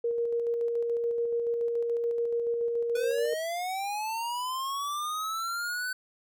sine tone with tremolo, 469.4 Hz, A#4, 12 cents sharp, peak -25 dBFS, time 0.04-3.34 s, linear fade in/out 5 ms, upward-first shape square, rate 7 Hz, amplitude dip 25%
square linear sweep, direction up, 487 to 1516 Hz, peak -31 dBFS, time 2.95-5.93 s, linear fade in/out 5 ms
effects none

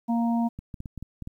harmonic tone, 233.1 Hz, A#3, in tune, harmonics 1 / 3 / 4, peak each -22 / -32 / -34 dBFS, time 0.08-0.49 s, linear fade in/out 20 ms
clicks, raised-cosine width 5 ms, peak -24 dBFS, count 8, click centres 0.59 / 0.742 / 0.804 / 0.858 / 0.977 / 1.026 / 1.223 / 1.274 s
effects 10-bit

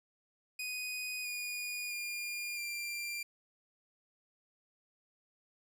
sawtooth tone with pitch steps, 2489 / 2450 / 2413 / 2375 Hz, D#7 / D#7 / D7 / D7, 0 / -27 / +46 / +19 cents, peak -34 dBFS, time 0.59-3.23 s, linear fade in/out 5 ms, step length 660 ms, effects none

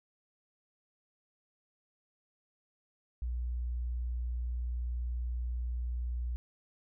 sine tone, 60.4 Hz, B1, 38 cents flat, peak -32 dBFS, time 3.22-6.36 s, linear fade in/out 0 ms, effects none

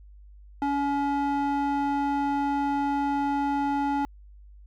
square tone with band-pass filter, 282.6 Hz, C#4, 34 cents sharp, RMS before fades -26 dBFS, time 0.62-4.05 s, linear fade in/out 0 ms, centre 650 Hz, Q 3.2, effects added 50 Hz sine -46 dBFS peak until 4.66 s

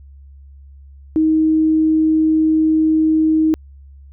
sine tone, 315 Hz, D#4, 21 cents sharp, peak -11 dBFS, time 1.16-3.54 s, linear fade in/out 0 ms, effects added 69 Hz sine -38 dBFS peak until 4.12 s

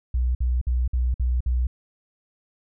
sine tone bursts, 61.74 Hz, B1, in tune, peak -19 dBFS, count 6, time 0.14-1.67 s, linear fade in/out 5 ms, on 210 ms, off 54 ms, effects none

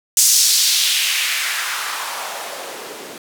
blue noise with band-pass filter sweep, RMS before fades -19 dBFS, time 0.17-3.18 s, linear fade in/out 2 ms, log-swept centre 6900 to 310 Hz, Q 1.7, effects none

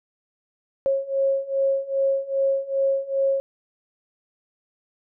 sine beating tone pair, 543 / 545.5 Hz, C#5 / C#5, -36 / -28 cents, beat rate 2.5 Hz, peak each -24 / -22 dBFS, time 0.86-3.4 s, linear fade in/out 0 ms, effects none

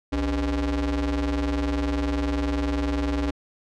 40% pulse ring-modulated tone, 110 Hz, A2, in tune, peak -19 dBFS, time 0.12-3.31 s, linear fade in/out 10 ms, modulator 175 Hz, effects low-pass 5000 Hz 12 dB/octave

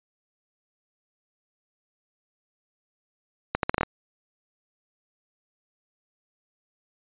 accelerating click train, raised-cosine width 0.5 ms, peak -7 dBFS, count 7, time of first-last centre 3.55-3.832 s, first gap 82 ms, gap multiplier 0.77, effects resampled to 8000 Hz

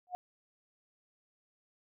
sine tone with exponential growth, 723 Hz, F#5, 40 cents flat, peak -30 dBFS, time 0.07-0.15 s, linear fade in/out 0 ms, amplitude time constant 16 ms, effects none

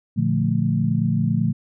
sine chord, Bb major seventh, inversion none, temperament equal, 116.54 / 146.83 / 174.61 / 220 Hz, Bb2 / D3 / F3 / A3, 0 / 0 / 0 / 0 cents, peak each -23 dBFS, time 0.16-1.53 s, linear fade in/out 20 ms, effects none

